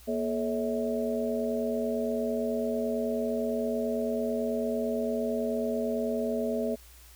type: tone cluster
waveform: sine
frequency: 237.3 / 429.3 / 559 / 648 Hz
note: A#3 / A4 / C#5 / E5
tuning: +31 / -43 / +14 / -30 cents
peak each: -31 / -32 / -35 / -33 dBFS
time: 0.07-6.76 s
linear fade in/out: 20 ms
effects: added 60 Hz sine -52 dBFS peak until 7.15 s + white hiss -55 dBFS RMS until 7.15 s